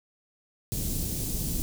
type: band-stop noise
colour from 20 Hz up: pink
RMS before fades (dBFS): -30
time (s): 0.72-1.62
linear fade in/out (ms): 0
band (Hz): 250 to 7000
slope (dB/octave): 12
effects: none